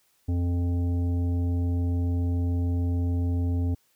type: harmonic tone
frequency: 87.31 Hz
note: F2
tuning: in tune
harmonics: 1 / 3 / 5 / 7 / 9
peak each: -23 / -31 / -42 / -49 / -50 dBFS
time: 0.28-3.75 s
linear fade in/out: 10 ms
effects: white hiss -67 dBFS RMS until 3.95 s